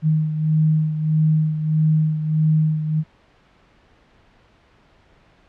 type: beating tone pair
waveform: sine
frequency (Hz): 155.56 / 157.16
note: D#3 / D#3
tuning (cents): 0 / +18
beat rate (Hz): 1.6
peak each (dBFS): -16 / -23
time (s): 0.02-3.04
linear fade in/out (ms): 50
effects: pink hiss -55 dBFS RMS until 5.48 s + low-pass 3000 Hz 12 dB/octave